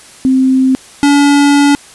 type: tone pair in turn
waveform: sine / square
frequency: 261.6 / 285.5 Hz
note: C4 / D4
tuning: 0 / -49 cents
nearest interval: major second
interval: 151 cents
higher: second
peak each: -6 dBFS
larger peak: neither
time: 0.25-0.75 / 1.03-1.75 s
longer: second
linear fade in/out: 0 ms
effects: white hiss -37 dBFS RMS until 1.94 s + resampled to 24000 Hz